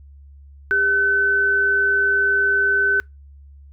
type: tone pair together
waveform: sine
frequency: 401.3 / 1518 Hz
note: G4 / F#6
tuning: +41 / +44 cents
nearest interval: octave + major seventh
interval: 2303 cents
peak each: -26 / -15 dBFS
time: 0.71-3 s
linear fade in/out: 0 ms
effects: noise-tail reverb RT60 0.2 s tail -26 dB re dry + added 70 Hz sine -41 dBFS peak until 3.72 s